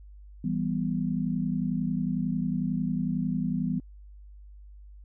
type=chord; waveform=sine; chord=E minor; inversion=none; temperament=equal; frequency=164.81 / 196 / 246.9 Hz; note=E3 / G3 / B3; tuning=0 / 0 / 0 cents; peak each=-30 dBFS; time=0.44-3.8 s; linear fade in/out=5 ms; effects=added 50 Hz sine -45 dBFS peak until 5.04 s